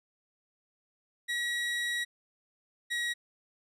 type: tone pair in turn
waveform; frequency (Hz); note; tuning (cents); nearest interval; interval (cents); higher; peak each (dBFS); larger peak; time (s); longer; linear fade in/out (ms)
30% pulse; 1915 / 1906.9; A#6 / A#6; +46 / +39; unison; 7; first; -27; neither; 1.28-2.05 / 2.9-3.14; first; 20
effects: low-pass 10000 Hz 12 dB/octave